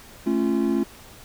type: chord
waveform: triangle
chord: A augmented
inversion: none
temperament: just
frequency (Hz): 220 / 275 / 343.8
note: A3 / C#4 / E#4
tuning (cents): 0 / -14 / -27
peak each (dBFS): -22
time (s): 0.26-0.84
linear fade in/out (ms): 10
type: clicks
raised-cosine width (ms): 0.3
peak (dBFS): -31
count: 2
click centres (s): 0.442 / 0.95
effects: pink hiss -46 dBFS RMS until 1.24 s